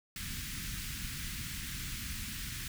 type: band-stop noise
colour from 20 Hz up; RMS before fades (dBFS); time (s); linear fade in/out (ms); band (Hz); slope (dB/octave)
pink; -40; 0.16-2.68; 2; 230 to 1600; 24
effects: none